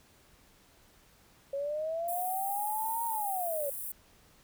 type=linear two-way sweep; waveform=sine; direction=up then down; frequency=548 to 936 to 548 Hz; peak=-31 dBFS; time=1.53-3.7 s; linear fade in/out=5 ms; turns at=3.05 s
type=high-pass noise; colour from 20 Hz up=white; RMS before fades=-39 dBFS; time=2.08-3.92 s; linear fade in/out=5 ms; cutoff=9000 Hz; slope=48 dB/octave
effects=pink hiss -62 dBFS RMS until 4.43 s